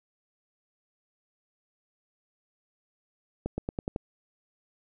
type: accelerating click train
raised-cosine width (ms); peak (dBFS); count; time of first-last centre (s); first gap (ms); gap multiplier
2; -17; 6; 3.46-3.961; 120; 0.91
effects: none